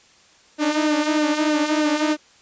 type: tone with flanger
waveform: sawtooth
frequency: 302.8 Hz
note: D#4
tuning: 47 cents flat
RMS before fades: -20 dBFS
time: 0.58-2.17 s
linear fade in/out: 50 ms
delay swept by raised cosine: 0.86 to 6.56 ms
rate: 3.2 Hz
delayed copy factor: -0.55
effects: white hiss -53 dBFS RMS until 2.41 s + resampled to 16000 Hz